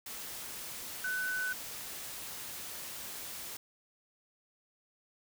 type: tone in noise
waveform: sine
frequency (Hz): 1502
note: F#6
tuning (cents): +26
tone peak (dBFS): -32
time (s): 1.04-1.53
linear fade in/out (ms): 5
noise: white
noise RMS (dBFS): -43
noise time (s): 0.06-3.57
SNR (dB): +8
effects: none